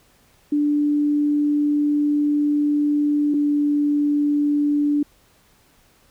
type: tone pair in turn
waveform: sine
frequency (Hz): 293.7 / 292.1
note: D4 / D4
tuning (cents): 0 / -9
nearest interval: unison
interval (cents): 9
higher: first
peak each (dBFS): -16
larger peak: neither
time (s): 0.52-3.34 / 3.34-5.03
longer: first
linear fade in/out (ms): 5
effects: pink hiss -57 dBFS RMS until 6.1 s